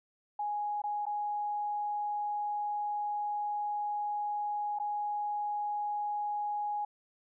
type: tone with dropouts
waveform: sine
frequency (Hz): 830.6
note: G#5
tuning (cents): 0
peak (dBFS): -31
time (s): 0.39-6.85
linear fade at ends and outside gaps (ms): 5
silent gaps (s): 0.819-0.838 / 1.055-1.065 / 4.788-4.798
effects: none